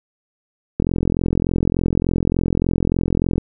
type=click train; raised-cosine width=3 ms; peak=-5 dBFS; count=113; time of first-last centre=0.8-3.381 s; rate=43.4 Hz; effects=none